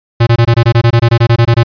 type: tone bursts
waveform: square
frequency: 117.2 Hz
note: A#2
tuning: 10 cents sharp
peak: -5 dBFS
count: 16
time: 0.2-1.634 s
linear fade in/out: 10 ms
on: 69 ms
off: 22 ms
effects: resampled to 11025 Hz